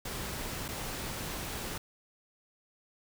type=noise with dropouts; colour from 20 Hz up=pink; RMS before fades=-38 dBFS; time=0.05-1.78 s; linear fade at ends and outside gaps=5 ms; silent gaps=0.682-0.686 s; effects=none